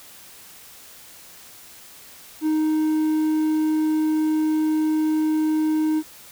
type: tone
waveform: triangle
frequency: 311.1 Hz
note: D#4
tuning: in tune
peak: -16 dBFS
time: 2.41-6.03 s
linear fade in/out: 50 ms
effects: white hiss -45 dBFS RMS until 6.31 s